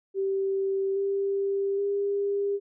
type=tone with pitch steps; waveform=sine; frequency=388.8 / 395.1 / 401.6 Hz; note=G4 / G4 / G4; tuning=-14 / +14 / +42 cents; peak=-24 dBFS; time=0.14-2.6 s; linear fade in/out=50 ms; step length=820 ms; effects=none